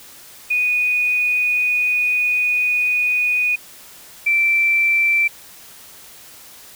sine tone pair in turn, 2474 / 2340 Hz, D#7 / D7, -10 / -7 cents, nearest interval minor second, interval 97 cents, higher first, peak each -15 / -13 dBFS, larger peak second, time 0.5-3.56 / 4.26-5.28 s, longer first, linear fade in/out 10 ms, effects white hiss -42 dBFS RMS until 6.75 s

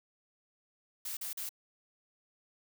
blue noise bursts, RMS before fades -39 dBFS, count 3, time 1.05-1.492 s, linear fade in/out 5 ms, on 120 ms, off 41 ms, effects none

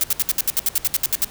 blue noise bursts, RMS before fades -18 dBFS, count 14, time 0.01-1.245 s, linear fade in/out 0 ms, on 26 ms, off 67 ms, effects pink hiss -41 dBFS RMS until 1.3 s

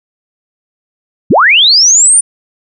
sine linear sweep, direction up, 92.5 to 9397 Hz, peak -3 dBFS, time 1.3-2.21 s, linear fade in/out 10 ms, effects none

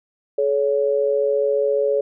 sine tone pair together, 427.4 / 561.9 Hz, G#4 / C#5, +50 / +23 cents, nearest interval perfect fourth, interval 473 cents, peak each -19 dBFS, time 0.38-2.01 s, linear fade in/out 5 ms, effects none

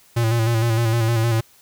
square tone with vibrato, 114.9 Hz, A#2, 25 cents flat, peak -17 dBFS, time 0.16-1.41 s, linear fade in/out 10 ms, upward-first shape square, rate 6.5 Hz, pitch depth 40 cents each way, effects white hiss -53 dBFS RMS until 1.61 s

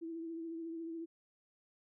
sine tone with vibrato, 329.6 Hz, E4, in tune, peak -40 dBFS, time 0.01-1.06 s, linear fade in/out 20 ms, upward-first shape triangle, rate 14 Hz, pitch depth 37 cents each way, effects none

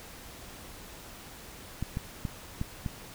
clicks, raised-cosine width 5 ms, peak -19 dBFS, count 5, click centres 1.826 / 1.971 / 2.252 / 2.614 / 2.862 s, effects pink hiss -47 dBFS RMS until 3.14 s

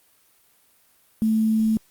sine tone with quantisation, 220 Hz, A3, in tune, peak -17 dBFS, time 1.22-1.77 s, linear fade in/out 0 ms, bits 7, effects white hiss -60 dBFS RMS until 1.9 s + Opus 32 kbps

